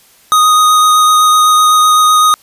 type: tone with vibrato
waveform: square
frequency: 1244.5 Hz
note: D#6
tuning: in tune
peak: -6 dBFS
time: 0.32-2.34 s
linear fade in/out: 0 ms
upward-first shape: sine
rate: 7.9 Hz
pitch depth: 10 cents each way
effects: white hiss -46 dBFS RMS until 2.42 s + resampled to 32000 Hz